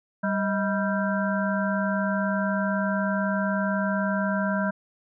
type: harmonic tone with a mistuned harmonic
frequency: 196 Hz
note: G3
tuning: in tune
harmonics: 1 / 3 / 5 / 7 / 8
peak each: -25 / -29 / -33 / -34 / -31 dBFS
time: 0.23-4.71 s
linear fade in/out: 10 ms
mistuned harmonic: 3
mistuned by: +120 cents
effects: none